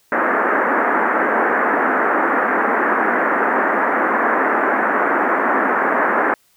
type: band-pass noise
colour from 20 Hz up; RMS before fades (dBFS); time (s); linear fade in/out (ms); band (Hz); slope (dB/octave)
white; -17; 0.12-6.34; 2; 220 to 1800; 48
effects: white hiss -58 dBFS RMS until 6.56 s